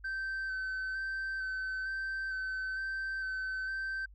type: tone with vibrato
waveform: sine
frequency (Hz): 1542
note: G6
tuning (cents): -29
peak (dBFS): -31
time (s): 0.04-4.06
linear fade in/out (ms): 10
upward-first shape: square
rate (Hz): 1.1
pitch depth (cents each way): 14
effects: tanh soft clip ceiling -33 dBFS + added 50 Hz sine -52 dBFS peak until 4.14 s